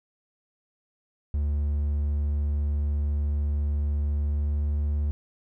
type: tone with pitch glide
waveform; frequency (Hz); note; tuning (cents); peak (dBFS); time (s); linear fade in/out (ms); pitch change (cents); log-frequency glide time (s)
triangle; 73 to 73.55; D2 to D2; -10 to +3; -21; 1.34-5.11; 0; +13; 4.15-4.78
effects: none